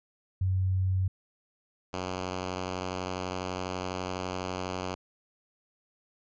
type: tone pair in turn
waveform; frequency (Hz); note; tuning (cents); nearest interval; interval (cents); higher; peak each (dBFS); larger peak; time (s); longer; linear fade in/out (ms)
sine / 5% pulse; 93.8 / 92.03; F#2 / F#2; +24 / -9; unison; 33; first; -24 / -21; second; 0.41-1.08 / 1.93-4.95; second; 5
effects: resampled to 16000 Hz